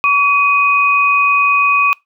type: tone pair together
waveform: sine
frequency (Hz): 1132.4 / 2497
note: C#6 / D#7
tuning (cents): +37 / +6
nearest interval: octave + major second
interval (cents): 1369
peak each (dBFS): -12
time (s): 0.04-1.93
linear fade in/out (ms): 0
effects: noise-tail reverb RT60 0.2 s tail -25 dB re dry